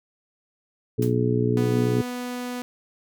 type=harmonic tone; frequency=60.6 Hz; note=B1; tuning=32 cents flat; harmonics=2 / 3 / 4 / 5 / 6 / 7; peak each=-23 / -31 / -26 / -29 / -30 / -25 dBFS; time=0.98-2.02 s; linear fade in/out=10 ms
type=noise with exponential decay; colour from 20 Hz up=white; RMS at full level=-33 dBFS; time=1.02-1.16 s; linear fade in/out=5 ms; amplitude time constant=29 ms
type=tone; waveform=sawtooth; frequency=246.9 Hz; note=B3; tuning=in tune; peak=-25 dBFS; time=1.57-2.62 s; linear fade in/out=0 ms
effects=none